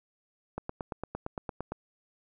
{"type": "click train", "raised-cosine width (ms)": 1, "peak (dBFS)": -20, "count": 11, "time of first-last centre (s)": [0.58, 1.72], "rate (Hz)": 8.77, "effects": []}